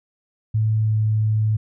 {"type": "tone with pitch glide", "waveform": "sine", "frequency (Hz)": [109.2, 108.32], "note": ["A2", "A2"], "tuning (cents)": [-13, -27], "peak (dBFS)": -16, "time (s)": [0.54, 1.57], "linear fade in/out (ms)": 10, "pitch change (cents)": -14, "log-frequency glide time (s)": [0.8, 0.94], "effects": []}